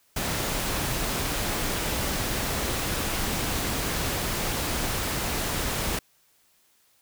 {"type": "noise", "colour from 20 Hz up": "pink", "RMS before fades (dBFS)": -28, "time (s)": [0.16, 5.99], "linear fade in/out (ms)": 5, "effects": ["white hiss -64 dBFS RMS until 7.01 s"]}